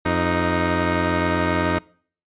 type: tone pair together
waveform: 10% pulse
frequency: 87.24 / 311.1 Hz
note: F2 / D#4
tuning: -1 / 0 cents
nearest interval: octave + minor seventh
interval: 2201 cents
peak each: -13 dBFS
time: 0.05-1.79 s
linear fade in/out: 10 ms
effects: noise-tail reverb RT60 0.5 s tail -24 dB re dry + resampled to 8000 Hz